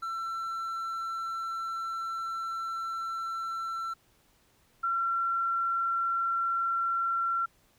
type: tone pair in turn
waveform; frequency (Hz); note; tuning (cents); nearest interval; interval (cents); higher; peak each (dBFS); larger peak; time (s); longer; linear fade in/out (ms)
triangle / sine; 1344 / 1361.2; E6 / F6; +33 / -45; unison; 22; second; -30 / -26; second; 0.02-3.94 / 4.83-7.46; first; 10
effects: pink hiss -66 dBFS RMS until 7.78 s